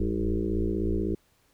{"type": "tone with frequency modulation", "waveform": "sine", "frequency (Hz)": 198, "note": "G3", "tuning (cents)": 18, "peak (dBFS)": -24, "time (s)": [0, 1.15], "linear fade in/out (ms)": 5, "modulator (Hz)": 56.1, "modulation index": 3.8, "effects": ["pink hiss -66 dBFS RMS until 1.53 s"]}